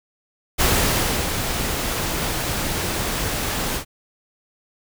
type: noise with ADSR envelope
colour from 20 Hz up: pink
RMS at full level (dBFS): -17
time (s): 0.58-3.85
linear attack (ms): 27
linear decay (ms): 670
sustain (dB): -7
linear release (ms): 94
effects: none